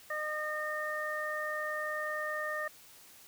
harmonic tone, 610 Hz, D#5, 34 cents flat, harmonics 1 / 2 / 3, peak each -38 / -39 / -36 dBFS, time 0.1-2.68 s, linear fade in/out 5 ms, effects white hiss -56 dBFS RMS until 3.27 s

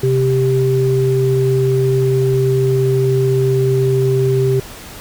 sine tone pair together, 130.81 / 392.3 Hz, C3 / G4, 0 / +1 cents, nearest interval octave + perfect fifth, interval 1901 cents, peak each -14 dBFS, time 0.03-4.6 s, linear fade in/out 5 ms, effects pink hiss -34 dBFS RMS until 5 s

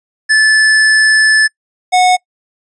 square tone pair in turn, 1741 / 732 Hz, A6 / F#5, -19 / -19 cents, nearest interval octave + minor third, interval 1500 cents, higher first, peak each -7 dBFS, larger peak neither, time 0.29-1.48 / 1.92-2.17 s, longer first, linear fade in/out 20 ms, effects noise-tail reverb RT60 0.1 s tail -24 dB re dry + resampled to 22050 Hz

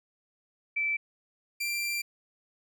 sine / sawtooth tone pair in turn, 2323 / 2364 Hz, D7 / D7, -20 / +11 cents, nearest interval unison, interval 31 cents, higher second, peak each -26 / -26 dBFS, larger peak neither, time 0.76-0.97 / 1.6-2.02 s, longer second, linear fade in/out 10 ms, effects none

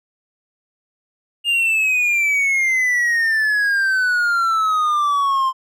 triangle exponential sweep, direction down, 2836 to 1041 Hz, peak -13 dBFS, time 1.44-5.53 s, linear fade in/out 50 ms, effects none

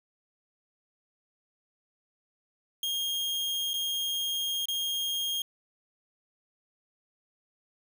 40% pulse tone with dropouts, 3237 Hz, G#7, 45 cents flat, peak -28 dBFS, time 2.83-5.42 s, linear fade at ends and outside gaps 2 ms, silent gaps 3.734-3.739 / 4.656-4.684 s, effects 11-bit

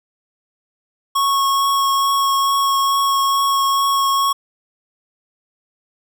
square tone with vibrato, 1100 Hz, C#6, 14 cents flat, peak -15 dBFS, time 1.15-4.33 s, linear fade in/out 10 ms, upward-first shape triangle, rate 2.3 Hz, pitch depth 11 cents each way, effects none

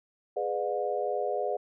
sine chord, G# diminished seventh, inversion none, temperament just, 415.3 / 498.4 / 598 / 717.6 Hz, G#4 / B4 / D5 / F5, 0 / +16 / +31 / +47 cents, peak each -33 dBFS, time 0.36-1.57 s, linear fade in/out 10 ms, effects none

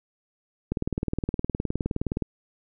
click train, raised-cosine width 3 ms, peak -13 dBFS, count 30, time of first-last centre 0.72-2.223 s, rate 19.3 Hz, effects none

